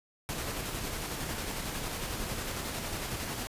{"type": "noise with tremolo", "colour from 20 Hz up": "pink", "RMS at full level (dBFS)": -35, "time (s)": [0.29, 3.47], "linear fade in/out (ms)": 0, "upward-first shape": "square", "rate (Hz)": 11, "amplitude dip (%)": 25, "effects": ["resampled to 32000 Hz"]}